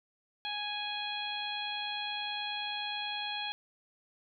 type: harmonic tone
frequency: 830.6 Hz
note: G#5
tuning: in tune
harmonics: 1 / 2 / 3 / 4 / 5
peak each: -40 / -44 / -41 / -38 / -43 dBFS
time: 0.45-3.52 s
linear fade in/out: 0 ms
effects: none